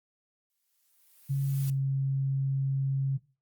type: noise with exponential growth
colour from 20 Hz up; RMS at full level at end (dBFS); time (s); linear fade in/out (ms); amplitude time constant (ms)
blue; -41; 0.5-1.7; 1; 260
type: tone with pitch glide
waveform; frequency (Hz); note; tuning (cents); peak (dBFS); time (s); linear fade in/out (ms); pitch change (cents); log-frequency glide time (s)
sine; 137.8 to 135.82; C#3 to C#3; -10 to -35; -25; 1.29-3.18; 20; -25; 1.5-1.72
effects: noise-tail reverb RT60 0.3 s tail -18 dB re dry + Opus 48 kbps